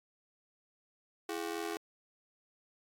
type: ring-modulated tone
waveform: sawtooth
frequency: 375.5 Hz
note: F#4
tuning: 26 cents sharp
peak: -29 dBFS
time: 1.29-1.77 s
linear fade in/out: 0 ms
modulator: 42.2 Hz
effects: AAC 64 kbps